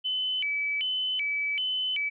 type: tone with vibrato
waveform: sine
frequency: 2637 Hz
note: E7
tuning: in tune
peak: -26 dBFS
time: 0.04-2.1 s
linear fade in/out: 20 ms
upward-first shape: square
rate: 1.3 Hz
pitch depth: 240 cents each way
effects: none